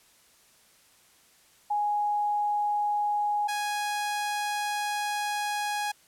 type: tone pair in turn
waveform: sine / sawtooth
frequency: 830 / 830 Hz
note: G#5 / G#5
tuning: -1 / -1 cents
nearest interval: unison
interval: 0 cents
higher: neither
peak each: -24 dBFS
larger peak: neither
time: 1.7-3.48 / 3.48-5.92 s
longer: second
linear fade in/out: 10 ms
effects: white hiss -60 dBFS RMS until 6.07 s + low-pass 12000 Hz 12 dB/octave